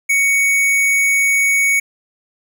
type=tone with hard clipping; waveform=sine; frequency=2231 Hz; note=C#7; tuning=11 cents sharp; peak=-13 dBFS; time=0.09-1.8 s; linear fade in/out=10 ms; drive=16 dB; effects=none